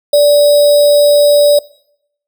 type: tone with sample-and-hold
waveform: sine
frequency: 583 Hz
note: D5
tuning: 13 cents flat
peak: -4 dBFS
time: 0.13-1.59 s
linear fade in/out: 5 ms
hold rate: 4410 Hz
effects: noise-tail reverb RT60 0.7 s tail -22 dB re dry